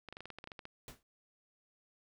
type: clicks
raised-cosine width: 0.3 ms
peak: -30 dBFS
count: 12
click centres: 0.087 / 0.126 / 0.169 / 0.206 / 0.256 / 0.303 / 0.386 / 0.441 / 0.474 / 0.518 / 0.592 / 0.654 s
type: noise with exponential decay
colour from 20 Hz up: pink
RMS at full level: -45 dBFS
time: 0.88-1.03 s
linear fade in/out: 1 ms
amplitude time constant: 32 ms
effects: none